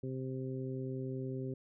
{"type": "harmonic tone", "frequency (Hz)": 130.81, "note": "C3", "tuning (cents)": 0, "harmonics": [1, 2, 3, 4], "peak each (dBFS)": [-39, -42, -42, -50], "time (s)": [0.03, 1.54], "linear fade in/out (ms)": 5, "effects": []}